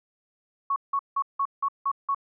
sine tone bursts, 1108.7 Hz, C#6, in tune, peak -22 dBFS, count 7, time 0.7-2.147 s, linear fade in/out 5 ms, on 61 ms, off 170 ms, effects none

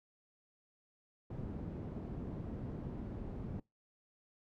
white low-pass noise, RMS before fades -43 dBFS, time 1.3-3.6 s, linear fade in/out 5 ms, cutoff 230 Hz, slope 12 dB/octave, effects noise-tail reverb RT60 0.2 s tail -24 dB re dry

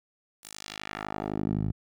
10% pulse tone with band-pass filter sweep, 51.91 Hz, G#1, in tune, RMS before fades -33 dBFS, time 0.43-1.72 s, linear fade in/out 5 ms, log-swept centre 11000 to 100 Hz, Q 1.1, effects none

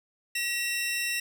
sawtooth tone pair together, 1917.8 / 2714 Hz, A#6 / E7, +49 / +50 cents, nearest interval tritone, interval 601 cents, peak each -29 / -26 dBFS, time 0.35-1.2 s, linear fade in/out 5 ms, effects none

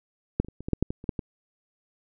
clicks, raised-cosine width 3 ms, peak -8 / -29 / -27 / -26 / -19 / -8 / -9 / -17 / -28 / -12 / -17 dBFS, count 11, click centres 0.4 / 0.447 / 0.485 / 0.606 / 0.685 / 0.733 / 0.826 / 0.905 / 1.041 / 1.092 / 1.192 s, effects none

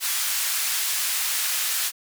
white band-pass noise, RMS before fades -25 dBFS, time 0-1.92 s, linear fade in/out 50 ms, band 1300 to 16000 Hz, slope 12 dB/octave, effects none

